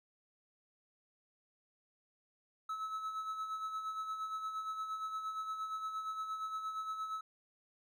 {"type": "tone with tremolo", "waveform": "triangle", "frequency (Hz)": 1297, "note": "E6", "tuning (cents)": -28, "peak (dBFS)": -34, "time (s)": [2.69, 7.21], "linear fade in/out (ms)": 5, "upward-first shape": "sine", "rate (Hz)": 8.6, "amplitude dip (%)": 50, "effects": []}